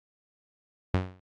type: tone with exponential decay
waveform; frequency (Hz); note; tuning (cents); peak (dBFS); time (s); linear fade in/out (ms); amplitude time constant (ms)
sawtooth; 92.5; F#2; 0; -16; 0.94-1.2; 0; 56
effects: low-pass 3000 Hz 12 dB/octave + AAC 64 kbps